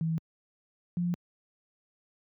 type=tone pair in turn; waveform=sine; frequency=162.2 / 175.05 Hz; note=E3 / F3; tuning=-28 / +4 cents; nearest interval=minor second; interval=132 cents; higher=second; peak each=-26 dBFS; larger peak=neither; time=0.01-0.18 / 0.97-1.14 s; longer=neither; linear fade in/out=0 ms; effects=high-pass 100 Hz 12 dB/octave